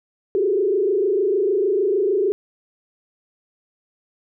sine tone with frequency modulation, 395.8 Hz, G4, 17 cents sharp, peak -16 dBFS, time 0.35-2.32 s, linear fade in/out 0 ms, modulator 26.6 Hz, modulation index 1.4, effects none

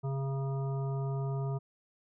harmonic tone, 136.1 Hz, C#3, 31 cents flat, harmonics 1 / 3 / 5 / 7 / 9, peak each -31 / -41 / -45 / -48 / -50 dBFS, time 0.03-1.59 s, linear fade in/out 20 ms, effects none

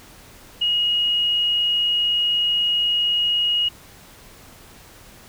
sine tone, 2884 Hz, F#7, 45 cents flat, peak -17 dBFS, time 0.61-3.69 s, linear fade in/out 10 ms, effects pink hiss -46 dBFS RMS until 5.28 s

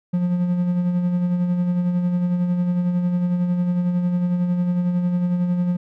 triangle tone with tremolo, 177.4 Hz, F3, 27 cents sharp, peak -14 dBFS, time 0.13-5.77 s, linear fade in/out 10 ms, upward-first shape sine, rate 11 Hz, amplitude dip 40%, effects none

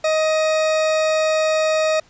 40% pulse tone, 627 Hz, D#5, 13 cents sharp, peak -15 dBFS, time 0.04-2 s, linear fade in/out 5 ms, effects pink hiss -53 dBFS RMS until 2.09 s + resampled to 16000 Hz

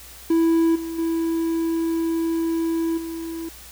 triangle tone with level steps, 329.6 Hz, E4, in tune, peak -13 / -25 / -18 / -26 dBFS, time 0.3-3.49 s, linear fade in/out 5 ms, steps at 0.75 / 0.98 / 2.97 s, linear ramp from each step 10 ms, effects added 60 Hz sine -47 dBFS peak until 3.71 s + white hiss -43 dBFS RMS until 3.71 s

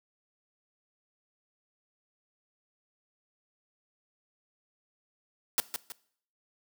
white noise with echo, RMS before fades -25 dBFS, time 5.58-5.6 s, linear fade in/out 0 ms, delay 160 ms, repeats 2, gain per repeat -8 dB, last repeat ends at 5.92 s, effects noise-tail reverb RT60 0.6 s tail -20 dB re dry + high-pass 200 Hz 12 dB/octave

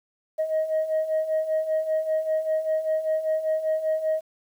sine beating tone pair, 626 / 631.1 Hz, D#5 / D#5, +10 / +24 cents, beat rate 5.1 Hz, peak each -27 / -22 dBFS, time 0.38-4.21 s, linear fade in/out 20 ms, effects tanh soft clip ceiling -18 dBFS + 9-bit

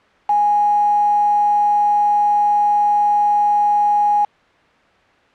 sine tone with quantisation, 828 Hz, G#5, 5 cents flat, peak -12 dBFS, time 0.29-4.25 s, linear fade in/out 5 ms, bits 4, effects white hiss -52 dBFS RMS until 5.34 s + low-pass 2000 Hz 12 dB/octave

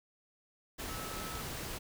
sine tone in noise, 1300 Hz, E6, 24 cents flat, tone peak -46 dBFS, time 0.88-1.42 s, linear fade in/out 20 ms, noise pink, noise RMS -41 dBFS, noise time 0.78-1.79 s, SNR -8 dB, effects none

